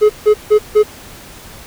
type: tone bursts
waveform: triangle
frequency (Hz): 423.8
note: G#4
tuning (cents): +35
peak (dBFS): -3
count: 4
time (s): 0.01-0.834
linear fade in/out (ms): 20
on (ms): 86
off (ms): 160
effects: pink hiss -36 dBFS RMS until 1.66 s